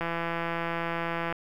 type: click train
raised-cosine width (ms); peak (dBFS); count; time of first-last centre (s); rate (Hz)
0.5; -16; 222; 0.01-1.325; 168
effects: 9-bit